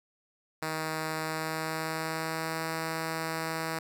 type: tone with pitch glide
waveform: 5% pulse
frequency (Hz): 158.1 to 161.61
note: D#3 to E3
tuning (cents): +28 to -34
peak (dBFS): -20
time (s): 0.62-3.79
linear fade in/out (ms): 5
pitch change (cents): +38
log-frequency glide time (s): 1.2-2.65
effects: none